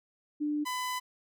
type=tone pair in turn; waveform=sine / sawtooth; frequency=297.2 / 1003.7 Hz; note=D4 / B5; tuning=+21 / +28 cents; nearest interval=octave + major sixth; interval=2107 cents; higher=second; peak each=-28 dBFS; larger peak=neither; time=0.4-0.65 / 0.65-1 s; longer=second; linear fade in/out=20 ms; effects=none